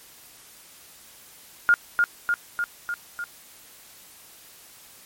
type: tone with echo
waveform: sine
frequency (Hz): 1418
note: F6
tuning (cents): +26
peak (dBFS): -13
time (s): 1.69-1.74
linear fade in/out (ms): 0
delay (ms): 300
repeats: 5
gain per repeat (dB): -3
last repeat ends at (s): 3.24
effects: white hiss -49 dBFS RMS until 5.05 s + MP3 64 kbps